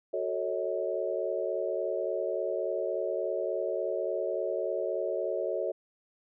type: chord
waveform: sine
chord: D# half-diminished seventh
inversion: first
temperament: equal with one note detuned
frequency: 370 / 440 / 554.4 / 637.9 Hz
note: F#4 / A4 / C#5 / D#5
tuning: 0 / 0 / 0 / +43 cents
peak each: -35 / -35 / -33 / -34 dBFS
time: 0.13-5.72 s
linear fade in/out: 10 ms
effects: none